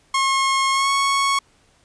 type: tone with pitch glide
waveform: sawtooth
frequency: 1080 to 1104.6 Hz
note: C#6 to C#6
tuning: -45 to -6 cents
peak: -13 dBFS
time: 0.14-1.39 s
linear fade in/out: 5 ms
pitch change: +39 cents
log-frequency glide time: 0.72-0.9 s
effects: pink hiss -58 dBFS RMS until 1.84 s + resampled to 22050 Hz